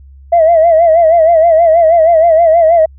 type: tone with vibrato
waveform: sine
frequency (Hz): 659.3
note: E5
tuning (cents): 0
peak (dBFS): -3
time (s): 0.32-2.86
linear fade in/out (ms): 10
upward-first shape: sine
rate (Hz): 6.3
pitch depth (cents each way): 86
effects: tanh soft clip ceiling 0 dBFS + added 68 Hz sine -34 dBFS peak until 2.98 s